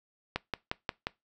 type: click train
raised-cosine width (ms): 0.3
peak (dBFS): -14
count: 5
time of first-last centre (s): 0.36-1.069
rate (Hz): 5.64
effects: noise-tail reverb RT60 0.2 s tail -22 dB re dry